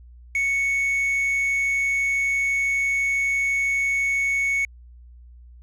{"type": "tone with quantisation", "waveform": "triangle", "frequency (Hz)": 2217, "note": "C#7", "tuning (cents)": 0, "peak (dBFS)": -18, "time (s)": [0.35, 4.65], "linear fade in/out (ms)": 2, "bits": 7, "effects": ["added 60 Hz sine -43 dBFS peak until 5.62 s", "low-pass 11000 Hz 12 dB/octave"]}